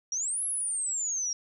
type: exponential two-way sweep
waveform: sine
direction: up then down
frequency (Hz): 5588 to 11175 to 5588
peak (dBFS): -28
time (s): 0.12-1.33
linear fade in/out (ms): 2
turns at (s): 0.44
effects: none